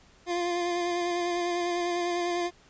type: tone with vibrato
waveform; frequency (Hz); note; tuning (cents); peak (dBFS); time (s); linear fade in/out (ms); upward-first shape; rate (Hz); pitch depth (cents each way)
25% pulse; 349.2; F4; 0; -23; 0.26-2.51; 50; sine; 10; 21
effects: pink hiss -58 dBFS RMS until 2.69 s + resampled to 16000 Hz